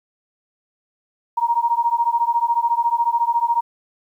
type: beating tone pair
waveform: sine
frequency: 932.3 / 946.3 Hz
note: A#5 / A#5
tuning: 0 / +26 cents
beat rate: 14 Hz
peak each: -19 dBFS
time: 1.37-3.61 s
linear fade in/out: 10 ms
effects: 9-bit